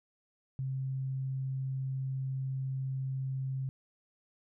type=tone; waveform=sine; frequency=132.9 Hz; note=C3; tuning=27 cents sharp; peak=-32 dBFS; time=0.59-3.69 s; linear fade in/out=0 ms; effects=none